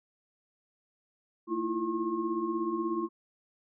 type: tone cluster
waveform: sine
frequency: 226.3 / 323.2 / 339.7 / 1078 Hz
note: A3 / E4 / F4 / C#6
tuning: +49 / -34 / -48 / -49 cents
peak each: -38 / -36 / -31 / -36 dBFS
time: 1.47-3.09 s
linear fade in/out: 50 ms
effects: none